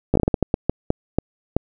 slowing click train, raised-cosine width 2 ms, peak -3 dBFS, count 13, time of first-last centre 0.14-1.566 s, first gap 14 ms, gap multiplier 1.35, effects none

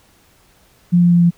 sine tone with pitch steps, 175.3 / 174.19 / 173.09 / 171.99 Hz, F3 / F3 / F3 / F3, +7 / -4 / -15 / -26 cents, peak -8 dBFS, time 0.92-1.308 s, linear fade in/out 20 ms, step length 97 ms, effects pink hiss -53 dBFS RMS until 1.37 s

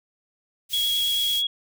white band-stop noise, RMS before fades -32 dBFS, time 0.69-1.43 s, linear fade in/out 50 ms, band 120 to 2500 Hz, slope 24 dB/octave
sine tone with vibrato, 3322 Hz, G#7, in tune, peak -21 dBFS, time 0.73-1.47 s, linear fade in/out 5 ms, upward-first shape sine, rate 9.1 Hz, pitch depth 10 cents each way
effects none

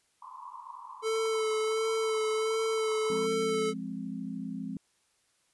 pink band-pass noise, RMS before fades -46 dBFS, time 0.22-3.27 s, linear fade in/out 5 ms, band 940 to 1100 Hz, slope 96 dB/octave
square tone with vibrato, 440 Hz, A4, in tune, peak -28 dBFS, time 1.02-3.74 s, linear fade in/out 50 ms, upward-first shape sine, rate 1.4 Hz, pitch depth 21 cents each way
sine chord, F minor, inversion none, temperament equal, 174.61 / 207.7 / 261.6 Hz, F3 / Ab3 / C4, 0 / 0 / 0 cents, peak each -40 / -38 / -38 dBFS, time 3.1-4.77 s, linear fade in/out 2 ms
effects white hiss -71 dBFS RMS until 5.53 s + resampled to 24000 Hz

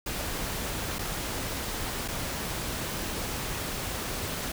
pink noise with dropouts, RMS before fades -33 dBFS, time 0.06-4.52 s, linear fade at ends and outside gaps 5 ms, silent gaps 0.986-0.99 / 2.08-2.083 s, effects none

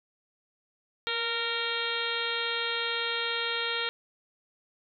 harmonic tone with a mistuned harmonic, 462.3 Hz, A#4, 14 cents flat, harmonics 1 / 2 / 3 / 4 / 5 / 6 / 7 / 8 / 9, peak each -37 / -41 / -35 / -37 / -37 / -39 / -35 / -36 / -40 dBFS, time 1.07-3.89 s, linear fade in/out 0 ms, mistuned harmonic 1, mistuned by +31 cents, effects none

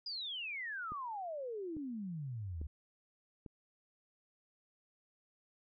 sine exponential sweep, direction down, 5000 to 70.1 Hz, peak -39 dBFS, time 0.06-2.67 s, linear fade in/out 5 ms
click train, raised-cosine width 3 ms, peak -35 dBFS, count 4, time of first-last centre 0.92-3.462 s, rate 1.18 Hz
effects none

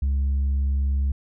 sine tone with tanh clipping, 68.7 Hz, C#2, 15 cents flat, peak -20 dBFS, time 0.02-1.12 s, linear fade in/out 5 ms, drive 2 dB, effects none

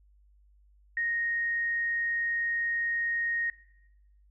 sine tone, 1864.7 Hz, A#6, in tune, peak -27 dBFS, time 0.97-3.5 s, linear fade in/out 2 ms, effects noise-tail reverb RT60 0.9 s tail -18 dB re dry + added 50 Hz sine -58 dBFS peak until 4.3 s

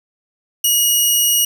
10% pulse tone, 2896 Hz, F#7, 38 cents flat, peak -4 dBFS, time 0.64-1.45 s, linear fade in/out 5 ms, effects none

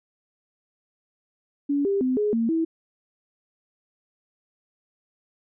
sine tone with pitch steps, 284.6 / 397 / 256.5 / 418.5 / 229 / 325.8 Hz, C#4 / G4 / C4 / G#4 / A#3 / E4, +46 / +22 / -34 / +13 / -31 / -20 cents, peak -20 dBFS, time 1.69-2.65 s, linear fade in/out 10 ms, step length 160 ms, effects none

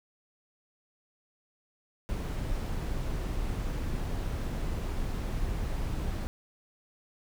brown noise, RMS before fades -32 dBFS, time 2.09-6.27 s, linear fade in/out 0 ms, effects none

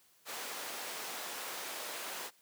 pink high-pass noise, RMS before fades -42 dBFS, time 0.25-2.31 s, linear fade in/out 50 ms, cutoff 530 Hz, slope 12 dB/octave, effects white hiss -67 dBFS RMS until 2.41 s + high-pass 100 Hz 12 dB/octave

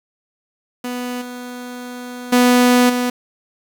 sawtooth tone with level steps, 246.9 Hz, B3, in tune, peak -19 / -25 / -6 / -13 dBFS, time 0.84-3.1 s, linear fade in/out 5 ms, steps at 1.21 / 2.32 / 2.89 s, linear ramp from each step 10 ms, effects 7-bit

